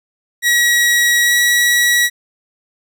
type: tone with pitch glide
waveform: sawtooth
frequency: 1914 to 1927.3 Hz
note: A#6 to B6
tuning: +45 to -43 cents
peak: -7 dBFS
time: 0.42-2.1 s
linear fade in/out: 50 ms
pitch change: +12 cents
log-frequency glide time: 1.23-1.34 s
effects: none